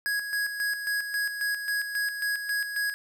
square tone with tremolo, 1661.2 Hz, G#6, in tune, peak -26 dBFS, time 0.06-2.94 s, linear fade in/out 0 ms, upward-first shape square, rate 3.7 Hz, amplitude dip 55%, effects 11-bit

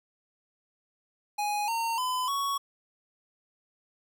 square tone with pitch steps, 830.6 / 916.3 / 1010.8 / 1115.1 Hz, G#5 / A#5 / B5 / C#6, 0 / -30 / +40 / +10 cents, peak -28 dBFS, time 1.38-2.58 s, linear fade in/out 10 ms, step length 300 ms, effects 10-bit

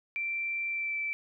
sine tone with pitch glide, 2349 to 2325 Hz, D7 to D7, 0 to -18 cents, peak -30 dBFS, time 0.16-1.13 s, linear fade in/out 0 ms, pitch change -18 cents, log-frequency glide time 0.69-0.97 s, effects none

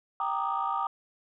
sine chord, Eb major seventh, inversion first, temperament equal with one note detuned, 784 / 932.3 / 1185.6 / 1244.5 Hz, G5 / Bb5 / D6 / Eb6, 0 / 0 / +16 / 0 cents, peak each -32 dBFS, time 0.2-0.87 s, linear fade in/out 2 ms, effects tanh soft clip ceiling -19 dBFS

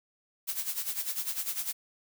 blue noise with tremolo, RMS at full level -31 dBFS, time 0.47-1.73 s, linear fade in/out 20 ms, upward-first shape sine, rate 10 Hz, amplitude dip 75%, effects none

